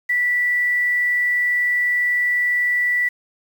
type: tone with quantisation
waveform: sine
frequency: 1962 Hz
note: B6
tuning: 12 cents flat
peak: -16 dBFS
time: 0.09-3.09 s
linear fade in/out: 10 ms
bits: 7
effects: none